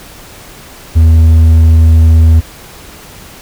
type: tone with hard clipping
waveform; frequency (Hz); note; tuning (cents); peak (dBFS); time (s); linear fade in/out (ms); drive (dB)
sine; 81; E2; -30; -3; 0.95-2.41; 20; 3
effects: pink hiss -33 dBFS RMS until 3.41 s